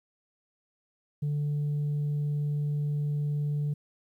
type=tone; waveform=sine; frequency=146.83 Hz; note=D3; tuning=in tune; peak=-24 dBFS; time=1.22-3.74 s; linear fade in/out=10 ms; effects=tanh soft clip ceiling -25 dBFS + 11-bit